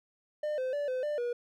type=tone with pitch steps; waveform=triangle; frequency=602 / 515 / 580 / 511 / 594 / 481.6 Hz; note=D5 / C5 / D5 / C5 / D5 / B4; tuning=+43 / -28 / -22 / -41 / +20 / -44 cents; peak=-28 dBFS; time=0.43-1.33 s; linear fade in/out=5 ms; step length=150 ms; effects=none